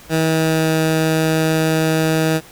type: tone with pitch glide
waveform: 15% pulse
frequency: 160.4 to 159.2 Hz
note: E3 to D#3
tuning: -47 to +40 cents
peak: -8 dBFS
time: 0.09-2.41 s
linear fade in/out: 50 ms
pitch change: -13 cents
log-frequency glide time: 0.27-0.75 s
effects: pink hiss -42 dBFS RMS until 2.51 s